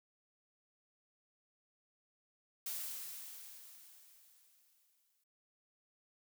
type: noise with exponential decay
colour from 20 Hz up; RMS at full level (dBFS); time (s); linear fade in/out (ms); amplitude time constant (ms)
blue; -40; 2.66-5.24; 5; 560
effects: none